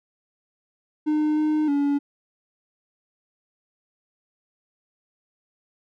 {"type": "tone with pitch steps", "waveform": "triangle", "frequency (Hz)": [304.2, 306.3, 284.9], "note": ["D#4", "D#4", "C#4"], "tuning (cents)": [-39, -27, 48], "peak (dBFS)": -17, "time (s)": [1.06, 1.99], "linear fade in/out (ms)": 20, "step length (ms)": 310, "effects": []}